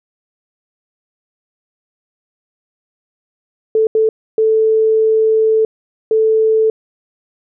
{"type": "tone bursts at uneven times", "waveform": "sine", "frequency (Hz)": 440, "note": "A4", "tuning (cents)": 0, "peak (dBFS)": -9, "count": 4, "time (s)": [[3.75, 3.87], [3.95, 4.09], [4.38, 5.65], [6.11, 6.7]], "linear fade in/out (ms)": 2, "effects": []}